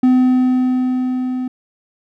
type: tone with level ramp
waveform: triangle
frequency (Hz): 254.3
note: C4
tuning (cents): -49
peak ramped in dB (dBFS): -6 to -17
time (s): 0.03-1.48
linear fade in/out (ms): 5
effects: none